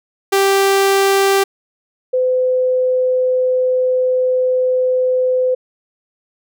sawtooth / sine tone pair in turn, 392 / 508.9 Hz, G4 / C5, 0 / -48 cents, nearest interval perfect fourth, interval 452 cents, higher second, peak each -7 / -12 dBFS, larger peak first, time 0.32-1.44 / 2.13-5.55 s, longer second, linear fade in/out 10 ms, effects none

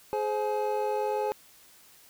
triangle tone cluster, 421.2 / 522 / 848 Hz, G#4 / C5 / G#5, +24 / -4 / +36 cents, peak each -28 / -30 / -29 dBFS, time 0.13-1.32 s, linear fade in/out 0 ms, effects white hiss -56 dBFS RMS until 2.09 s

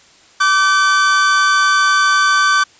45% pulse tone pair together, 1164 / 1531.9 Hz, D6 / G6, -16 / -40 cents, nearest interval perfect fourth, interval 476 cents, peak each -13 dBFS, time 0.4-2.64 s, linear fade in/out 10 ms, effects white hiss -47 dBFS RMS until 2.79 s + resampled to 16000 Hz

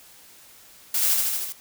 blue noise with echo, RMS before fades -23 dBFS, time 0.94-1.14 s, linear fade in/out 5 ms, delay 77 ms, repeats 5, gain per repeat -2 dB, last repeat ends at 1.525 s, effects white hiss -50 dBFS RMS until 1.6 s

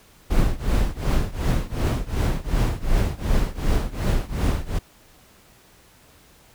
brown noise with tremolo, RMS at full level -17 dBFS, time 0.3-4.79 s, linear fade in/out 10 ms, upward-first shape triangle, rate 2.7 Hz, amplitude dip 95%, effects pink hiss -53 dBFS RMS until 6.54 s

